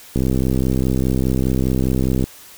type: click train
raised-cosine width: 3 ms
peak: -6 dBFS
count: 136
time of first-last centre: 0.16-2.24 s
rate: 64.9 Hz
effects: white hiss -42 dBFS RMS until 2.57 s